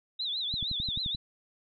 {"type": "tone with vibrato", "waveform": "sine", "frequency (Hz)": 3729, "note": "A#7", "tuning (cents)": 0, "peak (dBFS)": -30, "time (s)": [0.19, 1.16], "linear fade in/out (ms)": 10, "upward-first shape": "triangle", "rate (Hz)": 6.4, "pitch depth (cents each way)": 190}
{"type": "click train", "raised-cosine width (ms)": 5, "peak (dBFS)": -26, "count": 8, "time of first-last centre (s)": [0.54, 1.149], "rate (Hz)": 11.5}
{"effects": []}